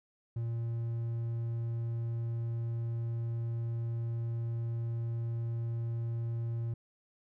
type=tone; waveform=triangle; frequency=116.1 Hz; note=A#2; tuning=7 cents flat; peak=-30 dBFS; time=0.36-6.74 s; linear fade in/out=5 ms; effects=none